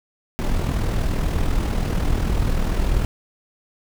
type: noise with amplitude modulation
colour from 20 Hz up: brown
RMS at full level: -18 dBFS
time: 0.39-3.05 s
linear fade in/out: 0 ms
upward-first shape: sine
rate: 40.4 Hz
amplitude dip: 50%
effects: none